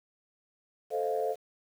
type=chord; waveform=sine; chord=F dominant seventh; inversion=first; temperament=equal; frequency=440 / 523.3 / 622.3 / 698.5 Hz; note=A4 / C5 / Eb5 / F5; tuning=0 / 0 / 0 / 0 cents; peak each=-31 / -33 / -36 / -33 dBFS; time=0.9-1.36 s; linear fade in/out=50 ms; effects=tanh soft clip ceiling -18 dBFS + 9-bit